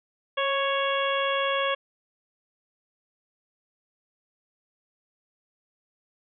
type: harmonic tone with a mistuned harmonic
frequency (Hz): 554.4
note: C#5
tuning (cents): 0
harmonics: 1 / 2 / 3 / 4 / 5 / 6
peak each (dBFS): -27 / -28 / -32 / -35 / -33 / -33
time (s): 0.37-1.75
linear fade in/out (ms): 10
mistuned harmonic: 1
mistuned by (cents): -23
effects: none